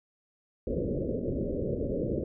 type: low-pass noise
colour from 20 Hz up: white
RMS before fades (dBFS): -31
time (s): 0.67-2.24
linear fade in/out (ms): 5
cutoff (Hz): 570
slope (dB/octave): 96
effects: none